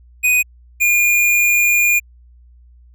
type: tone pair in turn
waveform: square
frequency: 2489 / 2422 Hz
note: D#7 / D#7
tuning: 0 / -47 cents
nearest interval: unison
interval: 47 cents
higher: first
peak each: -12 dBFS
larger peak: neither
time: 0.23-0.43 / 0.8-2 s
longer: second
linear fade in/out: 20 ms
effects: added 60 Hz sine -43 dBFS peak until 2.94 s